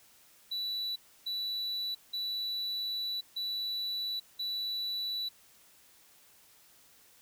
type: tone bursts at uneven times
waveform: triangle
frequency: 3951 Hz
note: B7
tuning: in tune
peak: -31 dBFS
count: 5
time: 0.51-0.96 / 1.26-1.95 / 2.13-3.21 / 3.36-4.2 / 4.39-5.29 s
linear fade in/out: 10 ms
effects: white hiss -61 dBFS RMS until 7.21 s